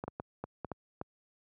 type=clicks; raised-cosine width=1 ms; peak=-23 dBFS; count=7; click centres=0.039 / 0.08 / 0.199 / 0.44 / 0.647 / 0.717 / 1.014 s; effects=high-pass 80 Hz 12 dB/octave